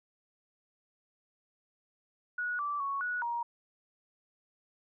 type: tone with pitch steps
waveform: sine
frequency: 1460 / 1164 / 1110 / 1465 / 944 Hz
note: F#6 / D6 / C#6 / F#6 / A#5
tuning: -24 / -16 / +2 / -18 / +22 cents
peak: -31 dBFS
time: 2.38-3.43 s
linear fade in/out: 5 ms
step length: 210 ms
effects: none